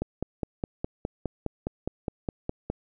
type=click train; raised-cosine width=2 ms; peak=-15 dBFS; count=14; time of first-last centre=0.02-2.7 s; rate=4.85 Hz; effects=none